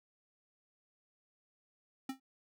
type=tone with exponential decay; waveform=square; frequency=265.5 Hz; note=C4; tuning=25 cents sharp; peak=-34 dBFS; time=2.09-2.2 s; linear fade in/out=5 ms; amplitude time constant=22 ms; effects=none